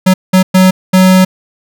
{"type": "tone bursts at uneven times", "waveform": "square", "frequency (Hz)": 186.3, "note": "F#3", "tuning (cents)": 12, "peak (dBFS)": -4, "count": 4, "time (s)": [[0.06, 0.14], [0.33, 0.43], [0.54, 0.71], [0.93, 1.25]], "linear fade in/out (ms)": 10, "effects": []}